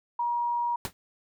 sine tone, 953 Hz, A#5, 38 cents sharp, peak -25 dBFS, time 0.19-0.76 s, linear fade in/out 5 ms
pink noise with exponential decay, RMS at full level -29 dBFS, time 0.85-0.93 s, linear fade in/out 0 ms, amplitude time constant 17 ms
effects none

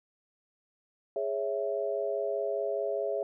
sine chord, C# minor, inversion second, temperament equal, 415.3 / 554.4 / 659.3 Hz, G#4 / C#5 / E5, 0 / 0 / 0 cents, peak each -33 dBFS, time 1.16-3.23 s, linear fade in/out 2 ms, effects none

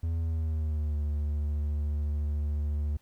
triangle tone with pitch glide, 82.41 to 73.84 Hz, E2 to D2, 0 to +10 cents, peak -25 dBFS, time 0.03-2.97 s, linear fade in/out 5 ms, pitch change -190 cents, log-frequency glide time 0.19-0.99 s, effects pink hiss -68 dBFS RMS until 3.01 s

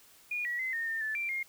sine tone with pitch steps, 2439 / 1927 / 2051 / 1836 / 1809 / 1747 / 2357 / 2131 Hz, D#7 / B6 / C7 / A#6 / A6 / A6 / D7 / C7, -35 / -43 / -35 / -27 / +48 / -13 / +6 / +31 cents, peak -31 dBFS, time 0.31-1.43 s, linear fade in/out 5 ms, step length 140 ms, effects white hiss -59 dBFS RMS until 1.48 s

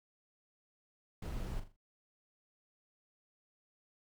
brown noise with echo, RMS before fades -40 dBFS, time 1.22-1.6 s, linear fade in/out 5 ms, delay 41 ms, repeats 4, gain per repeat -9 dB, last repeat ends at 1.764 s, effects none

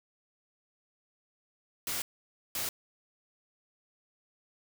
white noise bursts at uneven times, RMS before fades -34 dBFS, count 2, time 1.87-2.02 / 2.55-2.69 s, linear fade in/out 2 ms, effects none

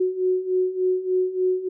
sine beating tone pair, 367 / 370.4 Hz, F#4 / F#4, -14 / +2 cents, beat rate 3.4 Hz, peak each -25 / -21 dBFS, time 0-1.69 s, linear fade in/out 10 ms, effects none

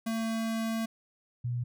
square / sine tone pair in turn, 225.1 / 121.4 Hz, A3 / B2, +40 / -29 cents, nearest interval major seventh, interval 1069 cents, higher first, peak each -30 / -29 dBFS, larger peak second, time 0.06-0.86 / 1.44-1.64 s, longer first, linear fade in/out 10 ms, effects none

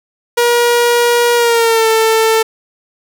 sawtooth tone with pitch glide, 477.4 to 445.4 Hz, A#4 to A4, +41 to +21 cents, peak -5 dBFS, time 0.37-2.43 s, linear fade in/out 10 ms, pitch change -120 cents, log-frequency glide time 1.35-1.87 s, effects none

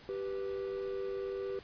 triangle tone pair together, 390.8 / 492.4 Hz, G4 / B4, -5 / -5 cents, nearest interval major third, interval 400 cents, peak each -34 / -39 dBFS, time 0.09-1.59 s, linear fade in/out 0 ms, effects pink hiss -55 dBFS RMS until 1.63 s + resampled to 11025 Hz

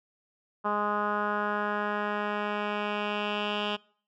10% pulse tone with low-pass filter sweep, 207.7 Hz, G#3, in tune, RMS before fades -30 dBFS, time 0.64-3.77 s, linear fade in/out 20 ms, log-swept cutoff 1200 to 3100 Hz, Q 3.3, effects noise-tail reverb RT60 0.5 s tail -24 dB re dry

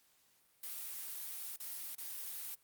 blue noise with dropouts, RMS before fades -44 dBFS, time 0.63-2.55 s, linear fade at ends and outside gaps 5 ms, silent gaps 1.563-1.6 / 1.952-1.981 s, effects white hiss -71 dBFS RMS until 2.63 s + Opus 48 kbps

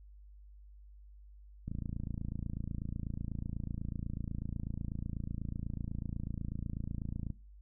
click train, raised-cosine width 5 ms, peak -26 dBFS, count 159, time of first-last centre 1.68-7.303 s, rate 28.1 Hz, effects noise-tail reverb RT60 0.3 s tail -17 dB re dry + added 50 Hz sine -52 dBFS peak until 7.61 s

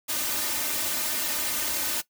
white noise with comb filter, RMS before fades -28 dBFS, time 0.08-2.02 s, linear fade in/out 20 ms, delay 3.3 ms, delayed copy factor +0.95, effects noise-tail reverb RT60 0.1 s tail -17 dB re dry + high-pass 80 Hz 12 dB/octave

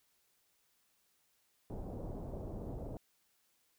pink low-pass noise, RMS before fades -43 dBFS, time 1.7-2.97 s, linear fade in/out 0 ms, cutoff 690 Hz, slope 24 dB/octave, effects white hiss -75 dBFS RMS until 3.78 s

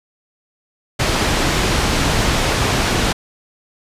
pink low-pass noise, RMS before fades -17 dBFS, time 0.99-3.13 s, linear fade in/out 10 ms, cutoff 6500 Hz, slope 12 dB/octave, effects resampled to 32000 Hz

